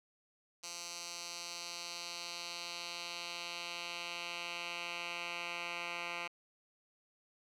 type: tone with band-pass filter sweep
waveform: 10% pulse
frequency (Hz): 172.7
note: F3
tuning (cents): -19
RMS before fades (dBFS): -43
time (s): 0.63-6.28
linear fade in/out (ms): 10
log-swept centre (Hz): 5800 to 2200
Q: 1.7
effects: none